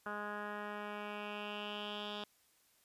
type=tone with low-pass filter sweep; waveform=10% pulse; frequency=207.7 Hz; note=G#3; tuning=in tune; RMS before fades=-43 dBFS; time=0.06-2.24 s; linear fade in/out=2 ms; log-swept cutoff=1500 to 3700 Hz; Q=4.4; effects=white hiss -71 dBFS RMS until 2.84 s + resampled to 32000 Hz